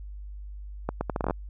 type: accelerating click train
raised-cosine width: 1 ms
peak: -13 dBFS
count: 10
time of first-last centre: 0.89-1.308 s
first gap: 120 ms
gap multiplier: 0.73
effects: added 50 Hz sine -37 dBFS peak until 1.49 s